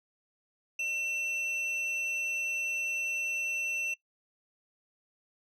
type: tone pair together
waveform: sine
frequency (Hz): 2695 / 5998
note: E7 / F#8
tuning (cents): +38 / +23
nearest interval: octave + major second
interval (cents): 1385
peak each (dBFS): -29 / -38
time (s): 0.79-3.94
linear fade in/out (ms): 5
effects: noise-tail reverb RT60 0.1 s tail -19 dB re dry + tanh soft clip ceiling -28 dBFS